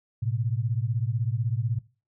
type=beating tone pair; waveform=sine; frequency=110 / 126 Hz; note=A2 / B2; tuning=0 / +35 cents; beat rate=16 Hz; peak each=-26 / -28 dBFS; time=0.22-1.79 s; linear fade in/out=10 ms; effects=noise-tail reverb RT60 0.3 s tail -19 dB re dry